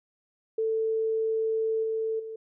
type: tone with level steps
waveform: sine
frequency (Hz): 443.8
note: A4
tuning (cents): +15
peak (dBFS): -24 / -26 / -35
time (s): 0.58-2.36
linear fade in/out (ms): 5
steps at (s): 1.83 / 2.19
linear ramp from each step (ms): 10
effects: none